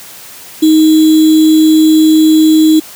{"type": "tone with sample-and-hold", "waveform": "sine", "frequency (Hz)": 313.8, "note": "D#4", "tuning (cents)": 15, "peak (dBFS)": -3, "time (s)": [0.62, 2.8], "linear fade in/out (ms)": 10, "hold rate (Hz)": 3675, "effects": ["white hiss -32 dBFS RMS until 2.95 s", "high-pass 60 Hz 12 dB/octave"]}